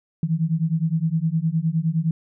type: beating tone pair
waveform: sine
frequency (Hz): 157.3 / 167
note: D#3 / E3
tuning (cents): +19 / +23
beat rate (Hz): 9.7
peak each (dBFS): -22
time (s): 0.23-2.11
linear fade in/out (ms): 2
effects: none